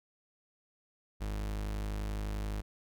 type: tone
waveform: 40% pulse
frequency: 51.6 Hz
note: G#1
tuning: 10 cents flat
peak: -33 dBFS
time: 1.2-2.62 s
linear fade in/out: 20 ms
effects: none